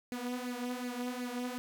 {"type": "tone with flanger", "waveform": "sawtooth", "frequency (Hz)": 246.9, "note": "B3", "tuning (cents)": 0, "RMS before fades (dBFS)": -38, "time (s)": [0.12, 1.58], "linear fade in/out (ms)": 0, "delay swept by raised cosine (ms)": [0.43, 4.43], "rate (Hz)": 2.7, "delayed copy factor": 0.65, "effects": []}